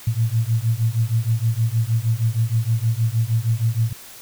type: beating tone pair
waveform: sine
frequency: 110.6 / 117 Hz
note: A2 / A#2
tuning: +9 / +7 cents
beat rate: 6.4 Hz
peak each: -20 dBFS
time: 0.07-3.93 s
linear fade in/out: 5 ms
effects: white hiss -41 dBFS RMS until 4.21 s